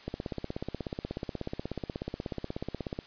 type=click train; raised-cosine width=2 ms; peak=-20 dBFS; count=49; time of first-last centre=0.08-2.989 s; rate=16.5 Hz; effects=white hiss -52 dBFS RMS until 3.06 s + resampled to 11025 Hz